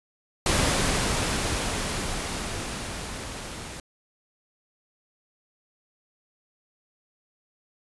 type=noise with level ramp; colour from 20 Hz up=pink; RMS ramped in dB=-22 to -38 dBFS; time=0.46-3.8 s; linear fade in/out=2 ms; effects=resampled to 24000 Hz